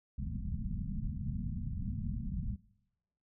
pink low-pass noise, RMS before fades -37 dBFS, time 0.18-2.56 s, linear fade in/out 5 ms, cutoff 240 Hz, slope 96 dB/octave, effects noise-tail reverb RT60 0.9 s tail -22 dB re dry

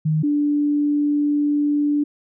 sine tone pair in turn, 155.56 / 292.6 Hz, D#3 / D4, 0 / -6 cents, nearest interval major seventh, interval 1094 cents, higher second, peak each -16 dBFS, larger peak neither, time 0.05-0.23 / 0.23-2.04 s, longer second, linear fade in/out 10 ms, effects none

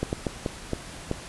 slowing click train, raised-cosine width 2 ms, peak -12 dBFS, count 6, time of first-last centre 0.03-1.114 s, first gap 99 ms, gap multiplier 1.4, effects pink hiss -41 dBFS RMS until 1.28 s + resampled to 24000 Hz

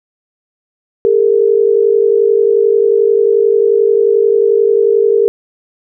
sine tone pair together, 406 / 457.3 Hz, G#4 / A#4, -39 / -33 cents, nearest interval major second, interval 206 cents, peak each -10 dBFS, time 1.05-5.28 s, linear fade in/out 0 ms, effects none

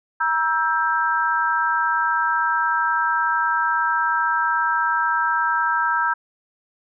sine chord, E diminished, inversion second, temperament just, 949.3 / 1318.5 / 1582.2 Hz, Bb5 / E6 / G6, +31 / 0 / +16 cents, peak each -22 dBFS, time 0.2-6.14 s, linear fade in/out 10 ms, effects none

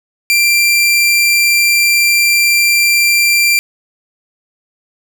sawtooth tone, 2366 Hz, D7, 12 cents sharp, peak -5 dBFS, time 0.3-3.59 s, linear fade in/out 0 ms, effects none

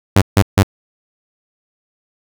sawtooth tone bursts, 98 Hz, G2, in tune, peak -3 dBFS, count 3, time 0.16-0.631 s, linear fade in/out 5 ms, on 57 ms, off 150 ms, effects none

